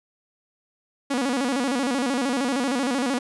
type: tone with vibrato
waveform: sawtooth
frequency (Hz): 260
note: C4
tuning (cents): -11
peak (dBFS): -18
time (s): 1.1-3.19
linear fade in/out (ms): 10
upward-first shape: square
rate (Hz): 13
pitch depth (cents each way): 120
effects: resampled to 24000 Hz